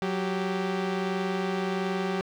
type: tone pair together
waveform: sawtooth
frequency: 185 / 391.4 Hz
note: F#3 / G4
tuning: 0 / -3 cents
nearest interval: octave + minor second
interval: 1297 cents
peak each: -25 / -26 dBFS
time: 0.02-2.21 s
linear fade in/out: 0 ms
effects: low-pass 4000 Hz 12 dB/octave + 10-bit